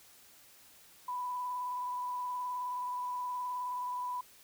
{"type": "tone with vibrato", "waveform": "sine", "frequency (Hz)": 992, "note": "B5", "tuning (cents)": 7, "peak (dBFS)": -34, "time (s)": [1.08, 4.21], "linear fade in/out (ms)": 5, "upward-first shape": "triangle", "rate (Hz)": 19, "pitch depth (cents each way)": 23, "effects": ["white hiss -59 dBFS RMS until 4.43 s"]}